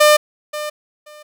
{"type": "tone with echo", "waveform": "sawtooth", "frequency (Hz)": 600, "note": "D5", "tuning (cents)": 37, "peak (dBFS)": -4, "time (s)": [0, 0.17], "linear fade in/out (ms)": 10, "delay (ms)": 530, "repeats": 2, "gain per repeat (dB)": -15, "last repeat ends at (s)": 1.23, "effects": []}